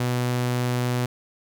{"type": "tone", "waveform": "sawtooth", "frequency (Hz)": 123.47, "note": "B2", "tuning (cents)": 0, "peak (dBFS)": -18, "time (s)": [0, 1.06], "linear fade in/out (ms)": 5, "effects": []}